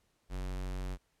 square tone, 46.34 Hz, F#1, 3 cents sharp, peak -36 dBFS, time 0.29-0.98 s, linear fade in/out 50 ms, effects pink hiss -75 dBFS RMS until 1.2 s + low-pass 12000 Hz 12 dB/octave

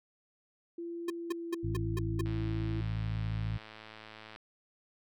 sine tone with pitch glide, 340 to 328.8 Hz, F4 to E4, -46 to -4 cents, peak -37 dBFS, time 0.78-2.81 s, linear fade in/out 5 ms, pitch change -58 cents, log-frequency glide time 1.07-2.52 s
square tone bursts, 353.4 Hz, F4, 21 cents sharp, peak -32 dBFS, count 6, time 1.08-2.212 s, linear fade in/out 5 ms, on 22 ms, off 200 ms
harmonic tone, 54.4 Hz, A1, 19 cents flat, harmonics 1 / 2 / 3 / 5, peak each -38 / -33 / -40 / -53 dBFS, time 1.63-3.58 s, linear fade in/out 10 ms
click train, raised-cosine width 0.3 ms, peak -32 dBFS, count 230, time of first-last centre 2.26-4.361 s, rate 109 Hz
effects none

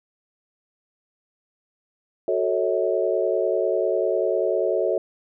sine chord, F# minor seventh, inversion none, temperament equal with one note detuned, 370 / 440 / 554.4 / 644.6 Hz, F#4 / A4 / C#5 / E5, 0 / 0 / 0 / -39 cents, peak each -25 dBFS, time 2.28-4.98 s, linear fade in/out 2 ms, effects none

